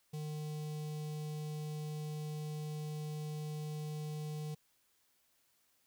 square tone with notch filter, 152 Hz, D#3, 40 cents flat, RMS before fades -41 dBFS, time 0.13-4.55 s, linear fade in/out 10 ms, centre 1500 Hz, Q 0.59, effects white hiss -74 dBFS RMS until 5.86 s

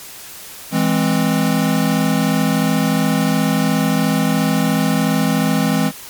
square chord, E augmented, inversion none, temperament equal, 164.81 / 207.7 / 261.6 Hz, E3 / G#3 / B#3, 0 / 0 / 0 cents, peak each -19 dBFS, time 0.71-5.92 s, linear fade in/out 50 ms, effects white hiss -35 dBFS RMS until 6.09 s + MP3 96 kbps

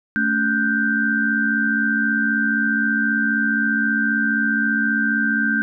sine tone cluster, 219 / 282.9 / 1467 / 1562 Hz, A3 / C#4 / F#6 / G6, -8 / +35 / -15 / -7 cents, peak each -22 / -26 / -26 / -19 dBFS, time 0.16-5.62 s, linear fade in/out 0 ms, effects none

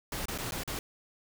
pink noise with dropouts, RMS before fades -36 dBFS, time 0.12-0.79 s, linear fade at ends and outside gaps 2 ms, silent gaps 0.256-0.283 / 0.378-0.385 / 0.51-0.52 / 0.635-0.676 s, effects none

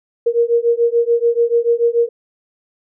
sine beating tone pair, 466.2 / 473.1 Hz, A#4 / A#4, 0 / +26 cents, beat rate 6.9 Hz, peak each -15 dBFS, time 0.26-2.09 s, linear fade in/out 10 ms, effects none

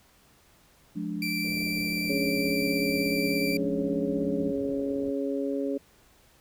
sine chord, D diminished, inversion first, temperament just, 176.2 / 211.4 / 293.7 Hz, F3 / Ab3 / D4, +16 / +31 / 0 cents, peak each -34 dBFS, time 0.95-4.52 s, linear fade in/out 20 ms
30% pulse tone with vibrato, 2343 Hz, D7, 5 cents flat, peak -27 dBFS, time 1.22-3.57 s, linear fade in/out 2 ms, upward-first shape triangle, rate 10 Hz, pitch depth 12 cents each way
white low-pass noise, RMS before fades -44 dBFS, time 1.44-5.11 s, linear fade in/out 5 ms, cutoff 590 Hz, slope 48 dB/octave
harmonic tone, 138.59 Hz, C#3, in tune, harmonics 2 / 3 / 4, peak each -29 / -32 / -33 dBFS, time 2.09-5.78 s, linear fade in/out 10 ms
effects pink hiss -60 dBFS RMS until 6.4 s

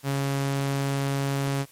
sawtooth tone, 138.4 Hz, C#3, 2 cents flat, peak -20 dBFS, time 0.03-1.66 s, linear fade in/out 50 ms, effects white hiss -54 dBFS RMS until 1.71 s + MP3 64 kbps

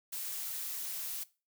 blue noise, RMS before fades -39 dBFS, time 0.12-1.24 s, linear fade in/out 10 ms, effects noise-tail reverb RT60 0.3 s tail -19 dB re dry

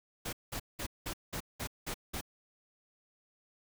pink noise bursts, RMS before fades -38 dBFS, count 8, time 0.25-2.212 s, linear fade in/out 10 ms, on 79 ms, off 190 ms, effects none

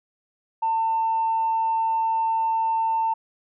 sine tone, 898 Hz, A5, 35 cents sharp, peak -19 dBFS, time 0.62-3.14 s, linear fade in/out 10 ms, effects tanh soft clip ceiling -15 dBFS

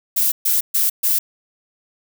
violet noise bursts, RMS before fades -17 dBFS, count 4, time 0.16-1.19 s, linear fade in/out 10 ms, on 160 ms, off 130 ms, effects none

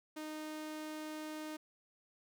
sawtooth tone, 308.5 Hz, D#4, 15 cents flat, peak -38 dBFS, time 0.16-1.57 s, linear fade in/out 10 ms, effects none

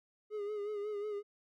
triangle tone with vibrato, 415.8 Hz, G#4, 2 cents sharp, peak -34 dBFS, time 0.3-1.23 s, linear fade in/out 50 ms, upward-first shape sine, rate 5.5 Hz, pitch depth 49 cents each way, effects none

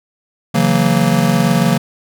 square chord, F# dominant seventh, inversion second, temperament just, 138.75 / 166.5 / 185 / 231.2 Hz, C#3 / E3 / F#3 / A#3, +2 / +18 / 0 / -14 cents, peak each -19 / -17 / -17 / -17 dBFS, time 0.54-1.78 s, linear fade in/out 10 ms, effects none

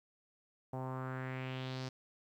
sawtooth tone with low-pass filter sweep, 130 Hz, C3, 11 cents flat, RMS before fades -41 dBFS, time 0.73-1.89 s, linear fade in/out 5 ms, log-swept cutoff 780 to 5300 Hz, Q 2.9, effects 12-bit

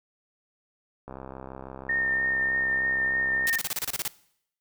click train, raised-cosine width 1 ms, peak -25 dBFS, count 158, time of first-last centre 1.08-3.455 s, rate 66.1 Hz
sine tone with vibrato, 1824 Hz, A#6, 38 cents flat, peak -23 dBFS, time 1.89-3.58 s, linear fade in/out 5 ms, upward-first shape triangle, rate 3.3 Hz, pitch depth 16 cents each way
white noise bursts, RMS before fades -29 dBFS, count 11, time 3.47-4.078 s, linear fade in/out 0 ms, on 28 ms, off 30 ms
effects noise-tail reverb RT60 0.7 s tail -20 dB re dry

